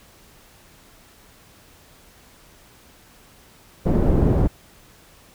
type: low-pass noise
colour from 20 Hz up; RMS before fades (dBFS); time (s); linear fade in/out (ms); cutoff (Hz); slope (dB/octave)
pink; -17; 3.85-4.48; 20; 420; 12
effects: pink hiss -51 dBFS RMS until 5.34 s